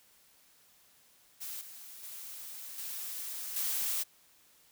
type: noise with level steps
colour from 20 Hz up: blue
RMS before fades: -41 / -49 / -45 / -40 / -33 dBFS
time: 1.4-4.04 s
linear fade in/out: 20 ms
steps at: 1.61 / 2.03 / 2.78 / 3.56 s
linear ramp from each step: 2 ms
effects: white hiss -64 dBFS RMS until 4.71 s